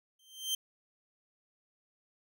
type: tone with exponential growth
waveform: sawtooth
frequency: 3136 Hz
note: G7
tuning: in tune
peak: -25 dBFS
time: 0.19-0.55 s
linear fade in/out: 5 ms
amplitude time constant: 78 ms
effects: none